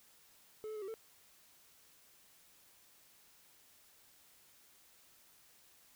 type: tone with pitch steps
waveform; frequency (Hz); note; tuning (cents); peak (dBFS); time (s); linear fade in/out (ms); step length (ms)
triangle; 431 / 433.7 / 425.1 / 386.1 / 446.1; A4 / A4 / G#4 / G4 / A4; -36 / -25 / +40 / -26 / +24; -39; 0.64-0.94; 0; 60
effects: white hiss -65 dBFS RMS until 5.95 s